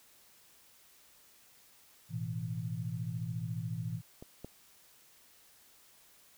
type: chord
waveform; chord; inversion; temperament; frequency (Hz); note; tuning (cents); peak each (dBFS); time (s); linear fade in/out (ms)
sine; A suspended second; none; equal with one note detuned; 110 / 124.04 / 164.81; A2 / B2 / E3; 0 / +8 / 0; -39; 2.09-4.02; 50
type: clicks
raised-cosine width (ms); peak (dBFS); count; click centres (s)
2; -33 / -29; 2; 4.225 / 4.446
effects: white hiss -62 dBFS RMS until 6.37 s